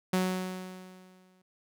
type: tone with exponential decay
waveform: sawtooth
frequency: 185 Hz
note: F#3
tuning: in tune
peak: -20 dBFS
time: 0.13-1.42 s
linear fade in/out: 5 ms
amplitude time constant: 280 ms
effects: none